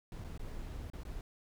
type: noise with dropouts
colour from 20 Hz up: brown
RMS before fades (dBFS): -43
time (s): 0.12-1.21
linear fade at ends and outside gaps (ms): 1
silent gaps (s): 0.241-0.245 / 0.377-0.394 / 0.901-0.934 / 1.034-1.051
effects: none